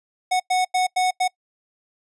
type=tone bursts at uneven times; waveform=square; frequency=737 Hz; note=F#5; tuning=7 cents flat; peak=-18 dBFS; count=5; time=0.31-0.4 / 0.5-0.65 / 0.74-0.87 / 0.96-1.11 / 1.2-1.28 s; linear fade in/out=10 ms; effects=noise-tail reverb RT60 0.1 s tail -24 dB re dry + resampled to 24000 Hz